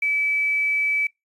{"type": "tone with quantisation", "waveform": "sine", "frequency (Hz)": 2300, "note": "D7", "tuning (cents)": -37, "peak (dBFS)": -19, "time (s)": [0.02, 1.07], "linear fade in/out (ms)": 5, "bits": 8, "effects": ["noise-tail reverb RT60 0.2 s tail -24 dB re dry", "resampled to 32000 Hz"]}